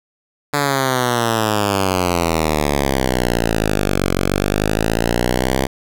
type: exponential two-way sweep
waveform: 5% pulse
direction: down then up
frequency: 146.83 to 45.6 to 67.3 Hz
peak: -4 dBFS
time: 0.53-5.67 s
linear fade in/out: 10 ms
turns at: 4.12 s
effects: none